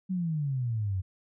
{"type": "exponential sweep", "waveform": "sine", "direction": "down", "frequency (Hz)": [191.7, 90.5], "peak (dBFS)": -27, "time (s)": [0.09, 1.02], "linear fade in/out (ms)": 20, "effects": []}